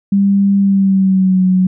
sine tone with pitch glide, 198.4 to 185.11 Hz, G3 to F#3, +21 to +1 cents, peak -8 dBFS, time 0.12-1.67 s, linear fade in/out 5 ms, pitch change -120 cents, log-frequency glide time 0.59-1.43 s, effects none

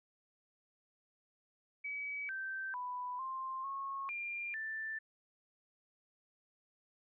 sine tone with pitch steps, 2279 / 1556 / 992 / 1052 / 1093 / 2393 / 1769 Hz, C#7 / G6 / B5 / C6 / C#6 / D7 / A6, +47 / -13 / +7 / +9 / -25 / +32 / +9 cents, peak -38 dBFS, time 1.84-4.99 s, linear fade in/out 10 ms, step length 450 ms, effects none

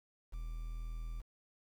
triangle tone with quantisation, 40.58 Hz, E1, 26 cents flat, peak -37 dBFS, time 0.32-1.22 s, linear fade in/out 20 ms, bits 10, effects none

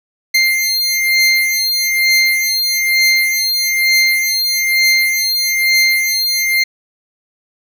25% pulse beating tone pair, 2100 / 2101.1 Hz, C7 / C7, +6 / +7 cents, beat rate 1.1 Hz, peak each -11 dBFS, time 0.34-6.64 s, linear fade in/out 10 ms, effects none

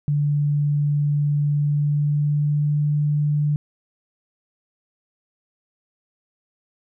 sine tone with pitch glide, 146.1 to 147.97 Hz, D3 to D3, -9 to +13 cents, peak -17 dBFS, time 0.08-3.56 s, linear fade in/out 0 ms, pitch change +22 cents, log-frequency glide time 1.52-2.84 s, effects none

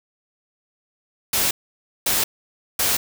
white noise bursts, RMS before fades -20 dBFS, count 3, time 1.33-2.97 s, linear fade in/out 5 ms, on 180 ms, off 550 ms, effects none

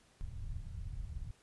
pink low-pass noise, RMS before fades -42 dBFS, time 0.21-1.31 s, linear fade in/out 0 ms, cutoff 120 Hz, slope 24 dB/octave, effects pink hiss -67 dBFS RMS until 1.42 s + resampled to 24000 Hz

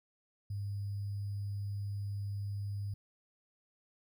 sine tone with sample-and-hold, 100.7 Hz, G2, 47 cents sharp, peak -35 dBFS, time 0.5-2.94 s, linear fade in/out 5 ms, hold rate 4900 Hz, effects none

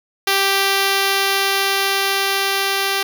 5% pulse tone with level ramp, 392 Hz, G4, in tune, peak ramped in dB -3 to -6 dBFS, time 0.27-3.03 s, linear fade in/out 5 ms, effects none

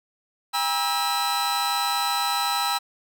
40% pulse tone cluster, 804 / 957 / 1304 / 4013 Hz, G5 / A#5 / E6 / B7, +44 / +45 / -19 / +27 cents, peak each -27 dBFS, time 0.53-2.79 s, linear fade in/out 20 ms, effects none

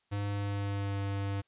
square tone with pitch glide, 101.4 to 99.37 Hz, G#2 to G2, -41 to +24 cents, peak -32 dBFS, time 0.11-1.42 s, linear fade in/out 20 ms, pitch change -35 cents, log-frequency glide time 0.28-0.98 s, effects white hiss -75 dBFS RMS until 1.47 s + resampled to 8000 Hz

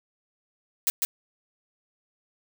blue noise with echo, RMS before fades -23 dBFS, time 0.87-0.9 s, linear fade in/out 0 ms, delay 150 ms, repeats 1, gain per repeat -2 dB, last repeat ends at 1.05 s, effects none

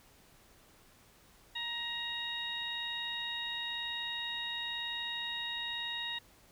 harmonic tone, 941 Hz, A#5, 16 cents sharp, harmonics 1 / 2 / 3 / 4, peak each -47 / -41 / -43 / -38 dBFS, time 1.55-6.19 s, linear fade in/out 10 ms, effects pink hiss -62 dBFS RMS until 6.51 s

